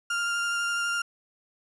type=tone with vibrato; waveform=35% pulse; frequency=1398 Hz; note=F6; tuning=1 cent sharp; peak=-24 dBFS; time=0.1-1.02 s; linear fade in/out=5 ms; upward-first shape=triangle; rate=12 Hz; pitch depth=13 cents each way; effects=resampled to 22050 Hz